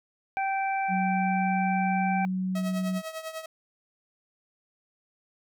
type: harmonic tone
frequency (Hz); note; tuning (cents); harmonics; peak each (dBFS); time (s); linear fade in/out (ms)
778; G5; -13; 1 / 2 / 3; -26 / -36 / -34; 0.37-2.25; 0
type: tone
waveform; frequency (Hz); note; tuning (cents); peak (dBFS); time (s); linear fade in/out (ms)
sine; 186.3; F#3; +12; -26; 0.88-3.02; 50
type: tone with tremolo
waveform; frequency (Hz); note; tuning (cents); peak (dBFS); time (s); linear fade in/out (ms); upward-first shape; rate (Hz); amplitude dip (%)
sawtooth; 641; E5; -49; -28; 2.55-3.46; 5; triangle; 10; 80
effects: none